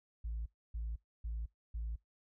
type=tone bursts; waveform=sine; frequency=55.8 Hz; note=A1; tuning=25 cents sharp; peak=-35 dBFS; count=4; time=0.24-1.96 s; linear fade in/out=10 ms; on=220 ms; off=280 ms; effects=noise-tail reverb RT60 0.2 s tail -26 dB re dry + tanh soft clip ceiling -34 dBFS